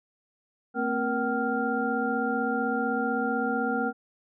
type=tone cluster; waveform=sine; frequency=225.9 / 261.7 / 472.4 / 763 / 1397 Hz; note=A3 / C4 / A#4 / G5 / F6; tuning=+46 / 0 / +23 / -47 / 0 cents; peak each=-31 dBFS; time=0.74-3.93 s; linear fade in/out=50 ms; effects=none